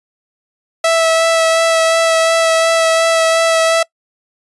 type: tone with vibrato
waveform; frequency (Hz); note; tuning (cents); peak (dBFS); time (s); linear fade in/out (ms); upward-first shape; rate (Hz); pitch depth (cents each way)
sawtooth; 655; E5; -11; -6; 0.84-3.83; 5; sine; 2.8; 13
effects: noise-tail reverb RT60 0.1 s tail -24 dB re dry + resampled to 24000 Hz